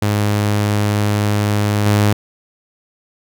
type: tone with level steps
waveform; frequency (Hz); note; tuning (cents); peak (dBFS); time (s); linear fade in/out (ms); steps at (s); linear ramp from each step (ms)
sawtooth; 103.83; G#2; 0; -10 / -7; 0.02-2.13; 5; 1.86; 2
effects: none